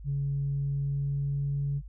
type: tone with pitch glide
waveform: sine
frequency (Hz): 140 to 141.06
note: C#3 to C#3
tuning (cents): +18 to +31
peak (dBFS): -26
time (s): 0.04-1.82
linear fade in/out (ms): 50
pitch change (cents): +13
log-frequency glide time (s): 0.81-1.61
effects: tanh soft clip ceiling -22 dBFS + added 50 Hz sine -41 dBFS peak until 1.88 s